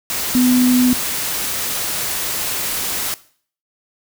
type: tone in noise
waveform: sine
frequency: 250 Hz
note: B3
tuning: 21 cents sharp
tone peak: -11 dBFS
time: 0.35-0.93 s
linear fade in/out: 0 ms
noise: white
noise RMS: -22 dBFS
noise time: 0.1-3.14 s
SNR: +8 dB
effects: noise-tail reverb RT60 0.5 s tail -18 dB re dry